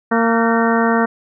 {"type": "harmonic tone with a mistuned harmonic", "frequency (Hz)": 229.6, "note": "A#3", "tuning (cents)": -26, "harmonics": [1, 2, 3, 4, 5, 6, 7, 8], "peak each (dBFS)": [-16, -19, -21, -22, -23, -24, -24, -25], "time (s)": [0.11, 1.06], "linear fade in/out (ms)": 10, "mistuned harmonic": 7, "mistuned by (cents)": -84, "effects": []}